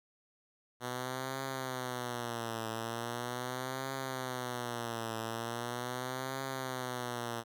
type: tone with vibrato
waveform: 5% pulse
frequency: 122.7 Hz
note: B2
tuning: 11 cents flat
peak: -25 dBFS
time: 0.8-7.44 s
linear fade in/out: 50 ms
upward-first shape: triangle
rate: 0.4 Hz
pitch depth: 160 cents each way
effects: none